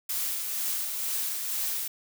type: noise with tremolo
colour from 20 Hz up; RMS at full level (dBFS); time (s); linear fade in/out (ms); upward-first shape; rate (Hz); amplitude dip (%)
blue; -29; 0.09-1.88; 5; triangle; 2.1; 40
effects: none